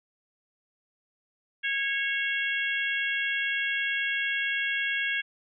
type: harmonic tone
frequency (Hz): 549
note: C#5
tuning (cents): -17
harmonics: 3 / 4 / 5 / 6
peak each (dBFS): -29 / -31 / -33 / -35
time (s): 1.63-5.22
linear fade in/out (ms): 20
effects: none